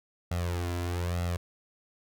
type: tone with flanger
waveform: sawtooth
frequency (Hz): 87.31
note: F2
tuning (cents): 0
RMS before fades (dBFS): -31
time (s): 0.31-1.37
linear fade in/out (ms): 5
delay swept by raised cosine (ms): 1.5 to 3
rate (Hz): 1.1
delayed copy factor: +0.75
effects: none